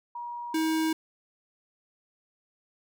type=tone pair in turn; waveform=sine / square; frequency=955 / 318.7 Hz; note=A#5 / D#4; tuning=+42 / +42 cents; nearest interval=octave + perfect fifth; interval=1900 cents; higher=first; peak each=-34 / -25 dBFS; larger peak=second; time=0.15-0.54 / 0.54-0.93 s; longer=neither; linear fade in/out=5 ms; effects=none